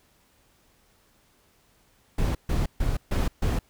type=noise bursts; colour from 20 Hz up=brown; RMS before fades=-24 dBFS; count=5; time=2.18-3.59 s; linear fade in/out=5 ms; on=170 ms; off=140 ms; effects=pink hiss -63 dBFS RMS until 3.69 s